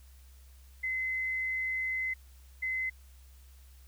sine tone bursts at uneven times, 2048 Hz, C7, 38 cents flat, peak -30 dBFS, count 2, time 0.83-2.14 / 2.62-2.9 s, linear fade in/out 10 ms, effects added 65 Hz sine -52 dBFS peak until 3.87 s + white hiss -64 dBFS RMS until 3.87 s

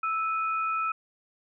sine tone pair together, 1315.9 / 2484 Hz, E6 / D#7, -3 / -3 cents, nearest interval major seventh, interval 1100 cents, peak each -26 / -35 dBFS, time 0.03-0.92 s, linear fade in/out 5 ms, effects none

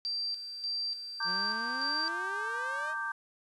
sine tone with tremolo, 4699 Hz, D8, in tune, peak -31 dBFS, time 0.05-2.08 s, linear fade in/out 0 ms, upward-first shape square, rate 1.7 Hz, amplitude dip 60%
sine chord, G minor, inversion first, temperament equal with one note detuned, 917.9 / 1174.7 / 1568 Hz, Bb5 / D6 / G6, -27 / 0 / 0 cents, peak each -40 / -38 / -34 dBFS, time 1.2-3.12 s, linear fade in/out 5 ms
sawtooth exponential sweep, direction up, 173.1 to 641 Hz, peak -38 dBFS, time 1.24-2.95 s, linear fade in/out 50 ms
effects resampled to 24000 Hz + 10-bit

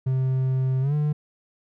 triangle tone with pitch glide, 130.81 to 149.4 Hz, C3 to D3, 0 to +30 cents, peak -18 dBFS, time 0.06-1.13 s, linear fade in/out 10 ms, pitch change +230 cents, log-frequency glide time 0.81-0.94 s, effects none

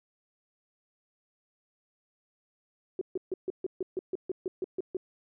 sine tone bursts, 372.2 Hz, F#4, 10 cents sharp, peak -28 dBFS, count 13, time 2.99-4.969 s, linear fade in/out 2 ms, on 23 ms, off 140 ms, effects none

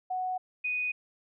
sine tone pair in turn, 740 / 2485 Hz, F#5 / D#7, 0 / -3 cents, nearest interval octave + major sixth, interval 2097 cents, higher second, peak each -29 / -28 dBFS, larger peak second, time 0.1-0.38 / 0.64-0.92 s, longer neither, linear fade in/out 10 ms, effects none

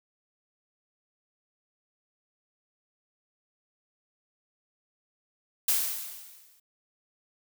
blue noise with exponential decay, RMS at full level -23 dBFS, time 5.68-6.6 s, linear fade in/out 5 ms, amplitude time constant 200 ms, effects none

